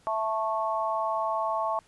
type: chord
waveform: sine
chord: A major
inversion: second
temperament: just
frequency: 660 / 880 / 1100 Hz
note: E5 / A5 / C#6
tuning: +2 / 0 / -14 cents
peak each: -30 dBFS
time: 0.07-1.79 s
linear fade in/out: 0 ms
effects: pink hiss -61 dBFS RMS until 1.87 s + resampled to 24000 Hz